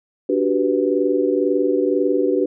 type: chord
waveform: sine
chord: G major seventh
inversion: second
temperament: equal with one note detuned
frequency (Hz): 291.8 / 370 / 392 / 493.9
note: D4 / F#4 / G4 / B4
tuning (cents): -11 / 0 / 0 / 0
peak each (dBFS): -21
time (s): 0.29-2.46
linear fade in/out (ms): 5
effects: none